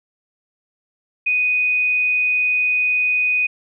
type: tone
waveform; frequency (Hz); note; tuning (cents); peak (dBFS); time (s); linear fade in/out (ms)
sine; 2489; D#7; 0; -15; 1.26-3.47; 10
effects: none